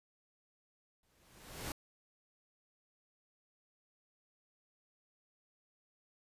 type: noise with exponential growth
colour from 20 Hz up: pink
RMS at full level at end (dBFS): -39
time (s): 1.03-1.72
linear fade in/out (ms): 2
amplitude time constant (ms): 150
effects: resampled to 32000 Hz